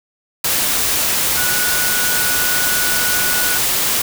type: tone in noise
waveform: sine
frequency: 1468 Hz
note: F#6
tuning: 14 cents flat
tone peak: -21 dBFS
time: 1.37-3.58 s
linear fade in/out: 5 ms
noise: white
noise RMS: -17 dBFS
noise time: 0.44-4.02 s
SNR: -7 dB
effects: none